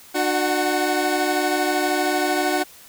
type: tone cluster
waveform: 25% pulse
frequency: 300.8 / 366.6 / 746 Hz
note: D4 / F#4 / F#5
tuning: +42 / -16 / +14 cents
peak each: -20 dBFS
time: 0.14-2.64 s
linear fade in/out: 20 ms
effects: white hiss -46 dBFS RMS until 2.88 s